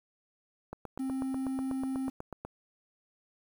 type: click train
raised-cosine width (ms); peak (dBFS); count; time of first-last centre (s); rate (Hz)
1; -25; 15; 0.73-2.45; 8.14
type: tone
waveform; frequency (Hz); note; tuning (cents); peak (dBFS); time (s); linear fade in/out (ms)
triangle; 264.8; C4; +21; -29; 0.99-2.1; 10
effects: 9-bit